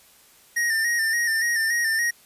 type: tone with vibrato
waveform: square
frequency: 1837 Hz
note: A#6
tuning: 26 cents flat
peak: -21 dBFS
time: 0.56-2.11 s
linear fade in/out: 10 ms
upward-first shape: square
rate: 3.5 Hz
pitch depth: 42 cents each way
effects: white hiss -54 dBFS RMS until 2.25 s + resampled to 32000 Hz